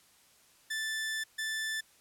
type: tone bursts at uneven times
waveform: sawtooth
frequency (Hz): 1760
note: A6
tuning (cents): 0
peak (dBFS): -29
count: 2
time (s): 0.7-1.24 / 1.38-1.81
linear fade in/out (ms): 10
effects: white hiss -63 dBFS RMS until 2 s + low-pass 12000 Hz 12 dB/octave